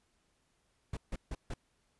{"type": "noise bursts", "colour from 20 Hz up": "brown", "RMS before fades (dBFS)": -37, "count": 4, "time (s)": [0.93, 1.54], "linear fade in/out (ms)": 5, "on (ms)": 40, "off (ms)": 150, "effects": ["pink hiss -75 dBFS RMS until 1.99 s", "resampled to 24000 Hz"]}